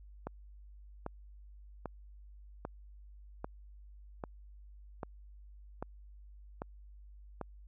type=click train; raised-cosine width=1 ms; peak=-24 dBFS; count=10; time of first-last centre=0.27-7.413 s; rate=1.26 Hz; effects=added 50 Hz sine -51 dBFS peak until 7.67 s